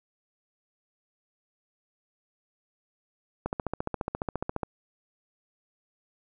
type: click train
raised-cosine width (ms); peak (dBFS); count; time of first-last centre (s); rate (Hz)
1; -15; 18; 3.46-4.632; 14.5
effects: none